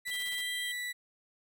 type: tone with pitch glide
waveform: 35% pulse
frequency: 1975.5 to 1964.1 Hz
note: B6 to B6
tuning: 0 to -10 cents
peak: -33 dBFS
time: 0.05-0.93 s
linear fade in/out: 20 ms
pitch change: -10 cents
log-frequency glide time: 0.57-0.69 s
type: noise bursts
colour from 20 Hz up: white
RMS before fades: -48 dBFS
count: 6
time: 0.07-0.413 s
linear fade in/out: 5 ms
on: 38 ms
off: 23 ms
type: tone with vibrato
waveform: square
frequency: 3182 Hz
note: G7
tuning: 25 cents sharp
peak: -38 dBFS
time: 0.11-0.72 s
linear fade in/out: 5 ms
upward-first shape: sine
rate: 8.1 Hz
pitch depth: 9 cents each way
effects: none